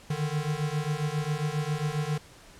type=beating tone pair; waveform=square; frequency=146.83 / 154.23 Hz; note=D3 / D#3; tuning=0 / -15 cents; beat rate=7.4 Hz; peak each=-31 / -31 dBFS; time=0.1-2.18 s; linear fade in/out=5 ms; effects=pink hiss -52 dBFS RMS until 2.59 s + low-pass 10000 Hz 12 dB/octave